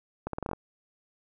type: accelerating click train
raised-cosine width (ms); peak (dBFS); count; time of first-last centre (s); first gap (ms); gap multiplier
1; -18; 8; 0.27-0.533; 63; 0.82
effects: none